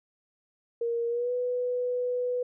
sine tone with pitch glide, 468.1 to 494.5 Hz, A#4 to B4, +7 to +2 cents, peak -26 dBFS, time 0.81-2.43 s, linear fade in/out 5 ms, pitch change +95 cents, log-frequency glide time 1.08-1.32 s, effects none

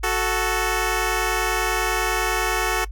10% pulse tone pair together, 370 / 440 Hz, F#4 / A4, 0 / 0 cents, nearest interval minor third, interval 300 cents, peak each -15 dBFS, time 0.03-2.85 s, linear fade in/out 10 ms, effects noise-tail reverb RT60 0.1 s tail -20 dB re dry + added 50 Hz sine -30 dBFS peak until 2.91 s

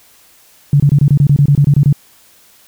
sine tone bursts, 142.7 Hz, D3, 49 cents flat, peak -5 dBFS, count 13, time 0.73-1.927 s, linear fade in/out 2 ms, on 69 ms, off 25 ms, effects white hiss -47 dBFS RMS until 2.67 s

